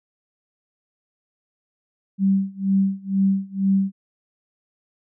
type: tone with tremolo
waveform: sine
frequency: 194.3 Hz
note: G3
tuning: 15 cents flat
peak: -14 dBFS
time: 2.18-3.92 s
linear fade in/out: 50 ms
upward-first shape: sine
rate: 2.1 Hz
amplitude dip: 95%
effects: none